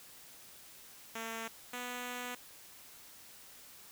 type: tone pair in turn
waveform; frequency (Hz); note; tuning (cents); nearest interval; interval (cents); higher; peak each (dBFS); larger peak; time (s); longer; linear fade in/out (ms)
5% pulse; 226 / 246.5; A3 / B3; +47 / -3; major second; 150; second; -28; neither; 1.15-1.48 / 1.73-2.35; second; 5
effects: white hiss -55 dBFS RMS until 3.91 s